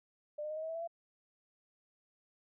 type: tone with pitch steps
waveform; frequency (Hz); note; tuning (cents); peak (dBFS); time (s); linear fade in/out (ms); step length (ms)
sine; 597 / 607.8 / 618.8 / 629.9 / 641.3 / 652.9 / 664.7 / 676.7; D5 / D#5 / D#5 / D#5 / E5 / E5 / E5 / E5; +28 / -41 / -10 / +21 / -48 / -17 / +14 / +45; -37; 0.38-0.876; 10; 62
effects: none